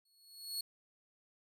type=tone with exponential growth; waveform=sawtooth; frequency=4355 Hz; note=C#8; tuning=31 cents flat; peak=-32 dBFS; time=0.05-0.61 s; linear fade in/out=5 ms; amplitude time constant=120 ms; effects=none